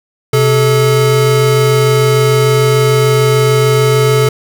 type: tone pair together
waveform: square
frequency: 128.52 / 432.3 Hz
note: C3 / A4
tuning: -31 / -31 cents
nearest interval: octave + major sixth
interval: 2100 cents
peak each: -11 dBFS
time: 0.33-4.29 s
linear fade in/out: 5 ms
effects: none